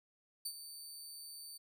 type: tone with ADSR envelope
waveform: 20% pulse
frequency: 4575 Hz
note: D8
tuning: 46 cents flat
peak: -31 dBFS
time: 0.45-1.58 s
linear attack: 8 ms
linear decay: 64 ms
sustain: -11 dB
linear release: 14 ms
effects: none